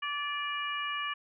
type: harmonic tone with a mistuned harmonic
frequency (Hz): 580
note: D5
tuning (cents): -22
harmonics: 2 / 3 / 4 / 5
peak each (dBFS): -35 / -38 / -39 / -38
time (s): 0.02-1.14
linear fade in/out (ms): 10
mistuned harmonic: 4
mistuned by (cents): +38
effects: none